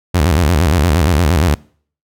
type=tone with vibrato; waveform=sawtooth; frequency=80.7 Hz; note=E2; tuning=36 cents flat; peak=-6 dBFS; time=0.14-1.55 s; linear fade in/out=10 ms; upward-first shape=square; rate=8.6 Hz; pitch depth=180 cents each way; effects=noise-tail reverb RT60 0.5 s tail -24 dB re dry